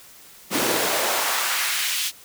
pink noise with high-pass filter sweep, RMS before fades -23 dBFS, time 0.5-2.12 s, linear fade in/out 50 ms, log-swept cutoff 230 to 3400 Hz, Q 1.2, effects white hiss -47 dBFS RMS until 2.24 s

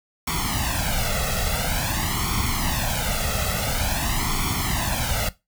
pink noise with flanger, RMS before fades -24 dBFS, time 0.27-5.29 s, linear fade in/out 5 ms, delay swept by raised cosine 0.9 to 1.53 ms, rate 0.48 Hz, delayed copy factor +0.9, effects noise-tail reverb RT60 0.2 s tail -17 dB re dry

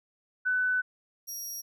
sine / 25% pulse tone pair in turn, 1500 / 5663 Hz, F#6 / F8, +23 / +23 cents, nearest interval octave + major seventh, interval 2300 cents, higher second, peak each -24 / -31 dBFS, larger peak first, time 0.45-0.82 / 1.27-1.62 s, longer first, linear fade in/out 20 ms, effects none

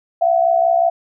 sine tone pair together, 674.6 / 740 Hz, E5 / F#5, +40 / 0 cents, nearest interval major second, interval 160 cents, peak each -13 / -17 dBFS, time 0.21-0.9 s, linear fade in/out 10 ms, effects none

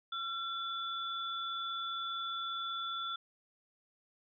sine tone pair together, 1361 / 3465 Hz, F6 / A7, -45 / -27 cents, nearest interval octave + major third, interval 1618 cents, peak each -38 / -39 dBFS, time 0.12-3.16 s, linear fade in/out 5 ms, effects none

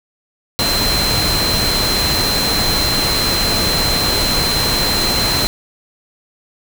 sine tone in noise, 4102 Hz, C8, 35 cents flat, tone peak -17 dBFS, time 0.59-5.47 s, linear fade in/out 0 ms, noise pink, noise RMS -18 dBFS, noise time 0.59-5.47 s, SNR -2 dB, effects none

